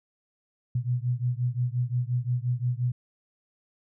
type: beating tone pair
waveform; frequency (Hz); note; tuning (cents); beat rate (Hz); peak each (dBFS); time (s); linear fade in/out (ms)
sine; 120.9 / 126.6; B2 / B2; -36 / +43; 5.7; -27 / -28; 0.75-2.92; 5
effects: none